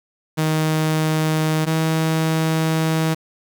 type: tone pair in turn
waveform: sawtooth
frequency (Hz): 156.8 / 160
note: D#3 / D#3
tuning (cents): +14 / +49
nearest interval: unison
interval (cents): 35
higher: second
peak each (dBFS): -13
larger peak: neither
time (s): 0.37-1.66 / 1.66-3.15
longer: second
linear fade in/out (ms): 20
effects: 7-bit